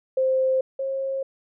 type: tone pair in turn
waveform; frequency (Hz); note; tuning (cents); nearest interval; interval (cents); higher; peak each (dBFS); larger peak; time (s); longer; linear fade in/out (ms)
sine; 523.3 / 538.3; C5 / C5; 0 / +49; unison; 49; second; -18 / -24; first; 0.17-0.61 / 0.79-1.23; neither; 5
effects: none